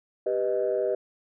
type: chord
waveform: sine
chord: G augmented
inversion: none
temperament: equal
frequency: 392 / 493.9 / 622.3 Hz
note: G4 / B4 / D#5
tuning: 0 / 0 / 0 cents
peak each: -27 dBFS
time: 0.26-0.95 s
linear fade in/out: 5 ms
effects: tanh soft clip ceiling -16 dBFS